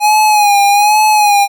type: tone with vibrato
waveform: square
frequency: 830.6 Hz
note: G#5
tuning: in tune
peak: -7 dBFS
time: 0-1.48 s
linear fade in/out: 50 ms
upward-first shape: sine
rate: 1.2 Hz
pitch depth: 57 cents each way
effects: none